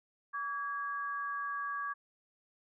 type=tone pair together; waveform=sine; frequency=1143.8 / 1646 Hz; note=D6 / G#6; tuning=-46 / -16 cents; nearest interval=tritone; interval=630 cents; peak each=-36 / -39 dBFS; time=0.33-1.94 s; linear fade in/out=20 ms; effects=none